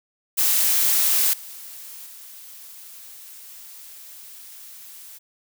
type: noise with level steps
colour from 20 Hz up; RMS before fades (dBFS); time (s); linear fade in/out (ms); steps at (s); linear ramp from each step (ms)
blue; -19 / -39 / -42; 0.37-5.19; 20; 1.33 / 2.06; 5
effects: none